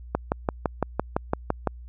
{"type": "click train", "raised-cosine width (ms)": 1, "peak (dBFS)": -8, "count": 10, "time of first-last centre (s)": [0.15, 1.673], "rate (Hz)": 5.91, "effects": ["added 60 Hz sine -39 dBFS peak until 1.88 s"]}